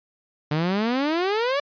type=exponential sweep; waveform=sawtooth; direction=up; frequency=146 to 587.3 Hz; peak=-17 dBFS; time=0.51-1.6 s; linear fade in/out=5 ms; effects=resampled to 11025 Hz